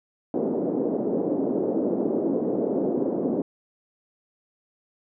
pink band-pass noise, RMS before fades -25 dBFS, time 0.34-3.42 s, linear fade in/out 2 ms, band 240 to 510 Hz, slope 24 dB/octave, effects none

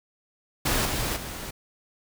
pink noise with level steps, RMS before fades -24 / -28 / -36 dBFS, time 0.65-1.51 s, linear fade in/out 10 ms, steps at 0.85 / 1.16 s, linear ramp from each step 5 ms, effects none

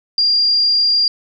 sine tone, 4789 Hz, D8, 33 cents sharp, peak -11 dBFS, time 0.18-1.08 s, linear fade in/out 2 ms, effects none

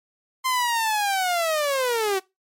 sawtooth linear sweep, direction down, 1046.5 to 370 Hz, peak -17 dBFS, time 0.44-2.2 s, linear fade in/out 20 ms, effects noise-tail reverb RT60 0.2 s tail -21 dB re dry + MP3 64 kbps

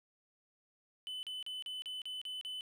triangle tone bursts, 3016 Hz, F#7, 32 cents sharp, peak -38 dBFS, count 8, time 1.07-2.609 s, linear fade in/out 0 ms, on 160 ms, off 37 ms, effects none

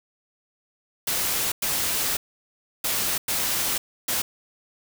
white noise bursts at uneven times, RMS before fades -25 dBFS, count 5, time 1.07-1.52 / 1.62-2.17 / 2.84-3.18 / 3.28-3.78 / 4.08-4.22 s, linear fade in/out 5 ms, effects none

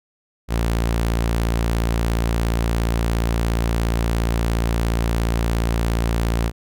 sawtooth tone, 57.1 Hz, A#1, 35 cents flat, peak -14 dBFS, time 0.48-6.52 s, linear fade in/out 50 ms, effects none

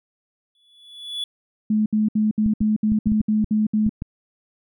triangle tone with exponential growth, 3426 Hz, A7, 47 cents flat, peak -21 dBFS, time 0.55-1.24 s, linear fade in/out 2 ms, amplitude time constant 150 ms
sine tone bursts, 214.3 Hz, A3, 45 cents flat, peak -16 dBFS, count 10, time 1.7-3.894 s, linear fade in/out 5 ms, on 160 ms, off 66 ms
clicks, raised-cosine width 5 ms, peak -15 dBFS, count 9, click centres 2.462 / 2.613 / 2.919 / 3.071 / 3.119 / 3.207 / 3.443 / 3.865 / 4.021 s
effects none

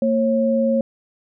sine tone pair together, 228.7 / 544 Hz, A#3 / C#5, -33 / -33 cents, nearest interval octave + minor third, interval 1500 cents, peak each -18 dBFS, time 0.02-0.81 s, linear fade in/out 2 ms, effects none

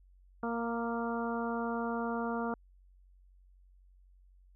harmonic tone with a mistuned harmonic, 232.5 Hz, A#3, 4 cents flat, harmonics 1 / 2 / 3 / 4 / 5 / 6, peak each -35 / -38 / -40 / -41 / -42 / -43 dBFS, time 0.43-2.54 s, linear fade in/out 2 ms, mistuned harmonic 5, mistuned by +18 cents, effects added 46 Hz sine -58 dBFS peak until 4.55 s

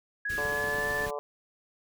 sine tone with pitch glide, 1668 to 1754 Hz, G#6 to A6, +7 to -6 cents, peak -29 dBFS, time 0.25-1.06 s, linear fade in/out 5 ms, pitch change +87 cents, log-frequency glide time 0.38-0.88 s
pink band-stop noise, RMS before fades -41 dBFS, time 0.29-1.11 s, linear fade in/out 10 ms, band 500 to 1200 Hz, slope 96 dB/octave
harmonic tone, 145.4 Hz, D3, 17 cents flat, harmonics 3 / 4 / 5 / 6 / 7 / 8, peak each -36 / -36 / -41 / -44 / -40 / -44 dBFS, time 0.38-1.19 s, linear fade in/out 0 ms
clicks, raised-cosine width 3 ms, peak -32 dBFS, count 12, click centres 0.452 / 0.529 / 0.642 / 0.689 / 0.747 / 0.786 / 0.838 / 0.874 / 0.909 / 1.007 / 1.038 / 1.069 s
effects none

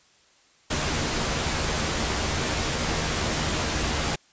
pink noise with comb filter, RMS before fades -26 dBFS, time 0.7-4.16 s, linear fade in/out 10 ms, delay 13 ms, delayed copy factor +0.5, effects white hiss -59 dBFS RMS until 4.32 s + resampled to 16000 Hz

